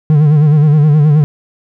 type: tone with vibrato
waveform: triangle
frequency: 150 Hz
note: D3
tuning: 37 cents sharp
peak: -3 dBFS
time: 0.1-1.24 s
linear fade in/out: 0 ms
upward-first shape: sine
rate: 9.5 Hz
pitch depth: 74 cents each way
effects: none